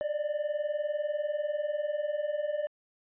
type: tone pair together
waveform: triangle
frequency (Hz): 581 / 601.1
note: D5 / D5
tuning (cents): -19 / +40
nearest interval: minor second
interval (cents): 59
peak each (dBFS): -32 / -29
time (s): 0.01-2.67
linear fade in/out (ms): 0
effects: resampled to 8000 Hz